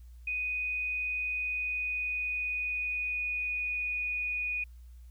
sine tone with pitch glide, 2489 to 2470 Hz, D#7 to D#7, 0 to -13 cents, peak -30 dBFS, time 0.27-4.64 s, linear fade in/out 5 ms, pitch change -13 cents, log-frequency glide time 1.32-3.95 s, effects added 60 Hz sine -47 dBFS peak until 5.1 s + white hiss -71 dBFS RMS until 5.1 s

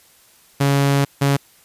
sawtooth tone pair in turn, 139.9 / 139.9 Hz, C#3 / C#3, +16 / +16 cents, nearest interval unison, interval 0 cents, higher neither, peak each -10 dBFS, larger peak neither, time 0.6-1.05 / 1.21-1.37 s, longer first, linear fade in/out 10 ms, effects white hiss -52 dBFS RMS until 1.64 s + resampled to 32000 Hz

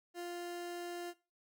30% pulse tone, 349.2 Hz, F4, in tune, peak -38 dBFS, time 0.14-1.14 s, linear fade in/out 50 ms, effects noise-tail reverb RT60 0.3 s tail -18 dB re dry

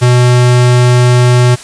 square tone, 123.47 Hz, B2, in tune, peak -5 dBFS, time 0.01-1.56 s, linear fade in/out 20 ms, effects white hiss -30 dBFS RMS until 1.63 s + resampled to 22050 Hz

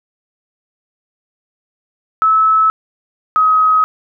sine tone pair in turn, 1300 / 1267.4 Hz, E6 / D#6, -24 / +32 cents, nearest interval unison, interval 44 cents, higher first, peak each -8 dBFS, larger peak neither, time 2.22-2.7 / 3.36-3.84 s, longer neither, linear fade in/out 0 ms, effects none

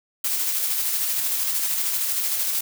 blue noise with tremolo, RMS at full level -23 dBFS, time 0.24-2.61 s, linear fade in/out 5 ms, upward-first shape square, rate 13 Hz, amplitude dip 25%, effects none

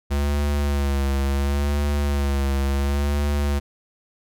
square tone with vibrato, 70.5 Hz, C#2, 30 cents sharp, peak -20 dBFS, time 0.1-3.6 s, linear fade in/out 20 ms, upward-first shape sine, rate 0.71 Hz, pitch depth 48 cents each way, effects none

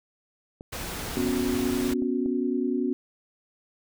clicks, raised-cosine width 2 ms, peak -27 dBFS, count 9, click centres 0.609 / 1.288 / 1.456 / 1.542 / 1.785 / 1.843 / 1.908 / 2.022 / 2.26 s
pink noise, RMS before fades -34 dBFS, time 0.72-1.94 s, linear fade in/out 10 ms
sine chord, B suspended second, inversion none, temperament equal with one note detuned, 246.9 / 277.2 / 366 Hz, B3 / C#4 / F#4, 0 / 0 / -19 cents, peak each -27 / -28 / -29 dBFS, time 1.17-2.93 s, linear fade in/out 0 ms
effects none

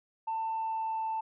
sine tone with pitch glide, 893 to 886.3 Hz, A5 to A5, +25 to +12 cents, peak -29 dBFS, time 0.27-1.21 s, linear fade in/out 10 ms, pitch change -13 cents, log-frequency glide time 0.46-1.1 s, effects tanh soft clip ceiling -27 dBFS

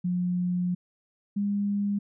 sine tone pair in turn, 178.8 / 202.6 Hz, F3 / G#3, +41 / -43 cents, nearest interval major second, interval 216 cents, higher second, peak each -24 dBFS, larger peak neither, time 0.04-0.75 / 1.36-1.99 s, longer first, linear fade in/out 10 ms, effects none

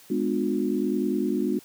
sine chord, G# diminished seventh, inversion none, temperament just, 207.7 / 249.2 / 299 / 358.8 Hz, G#3 / B3 / D4 / F4, 0 / +16 / +31 / +47 cents, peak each -28 dBFS, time 0.1-1.59 s, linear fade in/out 5 ms, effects white hiss -52 dBFS RMS until 1.64 s + high-pass 100 Hz 12 dB/octave

